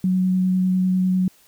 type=tone with vibrato; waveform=sine; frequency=185 Hz; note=F#3; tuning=in tune; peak=-16 dBFS; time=0.04-1.28 s; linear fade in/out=2 ms; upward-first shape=sine; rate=10 Hz; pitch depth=10 cents each way; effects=white hiss -55 dBFS RMS until 1.47 s